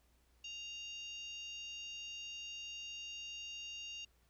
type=harmonic tone; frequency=932.3 Hz; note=A#5; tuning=in tune; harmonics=3 / 4 / 5 / 6 / 7; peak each=-45 / -57 / -59 / -60 / -55 dBFS; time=0.44-4.05 s; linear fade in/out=5 ms; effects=added 60 Hz sine -70 dBFS peak until 4.29 s + pink hiss -75 dBFS RMS until 4.29 s